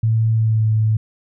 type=tone with pitch glide; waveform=sine; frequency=111.9 to 109.28 Hz; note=A2 to A2; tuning=+30 to -11 cents; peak=-13 dBFS; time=0.03-0.97 s; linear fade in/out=5 ms; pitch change=-41 cents; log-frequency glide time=0.32-0.67 s; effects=none

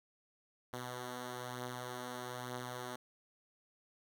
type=beating tone pair; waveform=5% pulse; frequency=123.47 / 124.57 Hz; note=B2 / B2; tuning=0 / +15 cents; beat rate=1.1 Hz; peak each=-38 / -31 dBFS; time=0.73-2.96 s; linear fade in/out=5 ms; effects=none

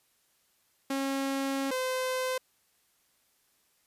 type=tone pair in turn; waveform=sawtooth; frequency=272.3 / 514 Hz; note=C#4 / C5; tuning=-31 / -31 cents; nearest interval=major seventh; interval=1100 cents; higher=second; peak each=-25 dBFS; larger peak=neither; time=0.9-1.71 / 1.71-2.38 s; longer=first; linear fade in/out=5 ms; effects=white hiss -70 dBFS RMS until 3.86 s + resampled to 32000 Hz

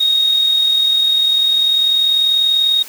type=tone with amplitude modulation; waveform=sine; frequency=3738 Hz; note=A#7; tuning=4 cents sharp; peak=-9 dBFS; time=0-2.83 s; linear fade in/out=10 ms; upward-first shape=sine; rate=40.2 Hz; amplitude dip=40%; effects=white hiss -35 dBFS RMS until 2.88 s + high-pass 200 Hz 12 dB/octave

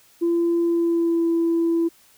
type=tone with pitch glide; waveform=sine; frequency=340 to 334 Hz; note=F4 to E4; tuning=-46 to +23 cents; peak=-16 dBFS; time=0.21-1.89 s; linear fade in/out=20 ms; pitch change=-31 cents; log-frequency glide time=0.63-1.26 s; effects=tanh soft clip ceiling -14 dBFS + white hiss -55 dBFS RMS until 2.17 s

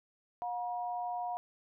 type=tone pair together; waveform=sine; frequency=717 / 957.1 Hz; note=F5 / A#5; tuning=+45 / +45 cents; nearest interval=perfect fourth; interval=500 cents; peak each=-35 / -40 dBFS; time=0.42-1.37 s; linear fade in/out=0 ms; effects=none

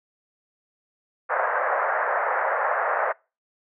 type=band-pass noise; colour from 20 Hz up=pink; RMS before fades=-24 dBFS; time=1.29-3.13 s; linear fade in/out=20 ms; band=520 to 1800 Hz; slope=48 dB/octave; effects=noise-tail reverb RT60 0.3 s tail -25 dB re dry

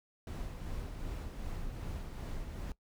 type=noise with tremolo; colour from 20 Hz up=brown; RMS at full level=-39 dBFS; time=0.27-2.72 s; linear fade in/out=2 ms; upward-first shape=sine; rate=2.6 Hz; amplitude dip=35%; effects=noise-tail reverb RT60 0.1 s tail -19 dB re dry

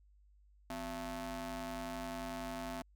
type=ring-modulated tone; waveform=sawtooth; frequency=209.7 Hz; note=G#3; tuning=17 cents sharp; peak=-33 dBFS; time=0.7-2.82 s; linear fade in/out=2 ms; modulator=465 Hz; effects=added 50 Hz sine -62 dBFS peak until 2.95 s

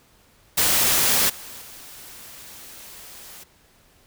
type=noise with level steps; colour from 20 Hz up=white; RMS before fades=-19 / -39 / -42 dBFS; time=0.57-3.44 s; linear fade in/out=10 ms; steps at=1.29 / 1.61 s; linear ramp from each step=10 ms; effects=pink hiss -57 dBFS RMS until 4.06 s

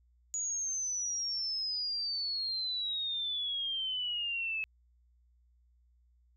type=exponential sweep; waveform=sine; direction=down; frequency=6850 to 2585 Hz; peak=-32 dBFS; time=0.34-4.64 s; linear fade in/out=0 ms; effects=added 60 Hz sine -64 dBFS peak until 6.36 s

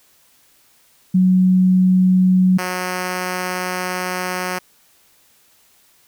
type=tone pair in turn; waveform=sine / 5% pulse; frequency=184.8 / 182.36 Hz; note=F#3 / F#3; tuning=-2 / -25 cents; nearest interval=unison; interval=23 cents; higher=first; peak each=-10 dBFS; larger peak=neither; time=1.14-2.58 / 2.58-4.59 s; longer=second; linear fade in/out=10 ms; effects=white hiss -55 dBFS RMS until 6.07 s

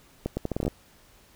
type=accelerating click train; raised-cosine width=2 ms; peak=-14 dBFS; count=10; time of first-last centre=0.26-0.68 s; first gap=110 ms; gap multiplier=0.76; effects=pink hiss -57 dBFS RMS until 1.35 s

